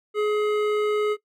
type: tone with hard clipping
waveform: triangle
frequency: 421.4 Hz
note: G#4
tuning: 25 cents sharp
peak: -22 dBFS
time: 0.14-1.17 s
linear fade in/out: 50 ms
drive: 16 dB
effects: noise-tail reverb RT60 0.1 s tail -19 dB re dry